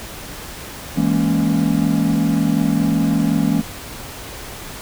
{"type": "chord", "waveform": "triangle", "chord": "A# half-diminished seventh", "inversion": "second", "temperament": "equal", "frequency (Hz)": [164.81, 207.7, 233.1, 277.2], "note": ["E3", "G#3", "A#3", "C#4"], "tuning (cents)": [0, 0, 0, 0], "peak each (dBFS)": -18, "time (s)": [0.96, 3.62], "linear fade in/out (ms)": 20, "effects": ["pink hiss -33 dBFS RMS until 4.81 s"]}